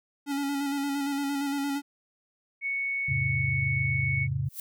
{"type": "tone with vibrato", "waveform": "square", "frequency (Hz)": 280.9, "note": "C#4", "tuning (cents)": 23, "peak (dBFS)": -28, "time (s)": [0.26, 1.82], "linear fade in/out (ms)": 50, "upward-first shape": "square", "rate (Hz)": 8.7, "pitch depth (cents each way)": 25}
{"type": "tone", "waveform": "sine", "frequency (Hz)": 2217, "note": "C#7", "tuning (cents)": 0, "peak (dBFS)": -27, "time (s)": [2.61, 4.28], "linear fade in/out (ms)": 50}
{"type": "chord", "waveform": "sine", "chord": "F augmented", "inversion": "none", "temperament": "just", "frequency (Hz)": [87.31, 109.13, 136.42], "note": ["F2", "A2", "C#3"], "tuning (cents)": [0, -14, -27], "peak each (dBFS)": [-34, -32, -28], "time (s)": [3.08, 4.49], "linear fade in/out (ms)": 10}
{"type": "noise with exponential growth", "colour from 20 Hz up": "violet", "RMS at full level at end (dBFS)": -33, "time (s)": [4.45, 4.6], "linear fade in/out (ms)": 2, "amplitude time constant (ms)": 32}
{"effects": []}